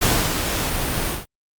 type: noise with ADSR envelope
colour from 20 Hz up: pink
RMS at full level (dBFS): -17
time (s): 0.01-1.26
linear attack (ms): 17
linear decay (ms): 280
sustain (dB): -6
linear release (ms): 160
effects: Opus 48 kbps